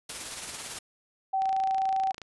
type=noise with tremolo; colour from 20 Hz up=white; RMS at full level=-35 dBFS; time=0.09-0.79 s; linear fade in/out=5 ms; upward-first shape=triangle; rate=18 Hz; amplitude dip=45%
type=tone; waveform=sine; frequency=769 Hz; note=G5; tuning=33 cents flat; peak=-24 dBFS; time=1.33-2.12 s; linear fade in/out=10 ms
type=click train; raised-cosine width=0.2 ms; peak=-24 dBFS; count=23; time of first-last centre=1.42-2.217 s; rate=27.6 Hz
effects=resampled to 24000 Hz